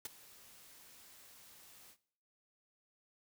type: noise with ADSR envelope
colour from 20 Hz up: white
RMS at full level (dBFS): -39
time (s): 0.05-1.97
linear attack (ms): 4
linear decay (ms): 19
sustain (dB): -20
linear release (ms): 71
effects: noise-tail reverb RT60 0.6 s tail -18 dB re dry